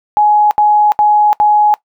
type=tone bursts; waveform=sine; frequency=839 Hz; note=G#5; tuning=17 cents sharp; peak=-6 dBFS; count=4; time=0.17-1.74 s; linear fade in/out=0 ms; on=340 ms; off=70 ms; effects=noise-tail reverb RT60 0.1 s tail -20 dB re dry